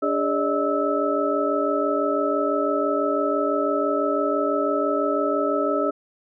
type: tone cluster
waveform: sine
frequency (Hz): 289.3 / 407.2 / 576 / 622 / 1306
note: D4 / G#4 / D5 / D#5 / E6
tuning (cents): -26 / -34 / -34 / -1 / -17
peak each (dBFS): -26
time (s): 0.02-5.91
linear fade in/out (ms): 10
effects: none